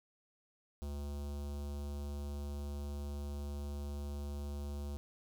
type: tone with notch filter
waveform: square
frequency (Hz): 71.9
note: D2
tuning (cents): -36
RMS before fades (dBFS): -41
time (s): 0.82-4.97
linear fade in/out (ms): 0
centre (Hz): 1900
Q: 0.62
effects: none